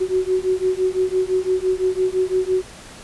sine beating tone pair, 369.1 / 375 Hz, F#4 / F#4, -4 / +23 cents, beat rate 5.9 Hz, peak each -20 dBFS, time 0-2.63 s, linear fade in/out 20 ms, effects pink hiss -40 dBFS RMS until 3.03 s + resampled to 24000 Hz

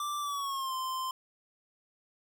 square tone with pitch glide, 1174.7 to 1040.5 Hz, D6 to C6, 0 to -10 cents, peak -33 dBFS, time 0-1.11 s, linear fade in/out 2 ms, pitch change -210 cents, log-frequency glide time 0.2-0.75 s, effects none

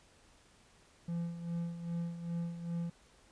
triangle tone with tremolo, 170 Hz, F3, 46 cents flat, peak -31 dBFS, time 1.08-2.9 s, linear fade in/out 5 ms, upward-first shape sine, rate 2.5 Hz, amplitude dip 65%, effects pink hiss -64 dBFS RMS until 3.31 s + resampled to 22050 Hz

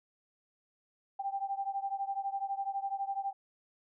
sine beating tone pair, 784 / 796 Hz, G5 / G5, 0 / +26 cents, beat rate 12 Hz, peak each -35 / -37 dBFS, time 1.19-3.33 s, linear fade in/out 10 ms, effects none

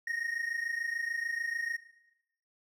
triangle tone pair together, 1843.2 / 1870 Hz, A#6 / A#6, -20 / +5 cents, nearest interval unison, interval 25 cents, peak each -35 / -32 dBFS, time 0.07-1.77 s, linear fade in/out 5 ms, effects noise-tail reverb RT60 0.9 s tail -17 dB re dry

